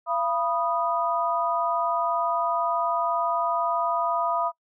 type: tone cluster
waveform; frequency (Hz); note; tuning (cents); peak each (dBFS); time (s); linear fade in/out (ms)
sine; 682 / 981 / 1239; F5 / B5 / D#6; -41 / -12 / -8; -27; 0.06-4.52; 50
effects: noise-tail reverb RT60 0.1 s tail -22 dB re dry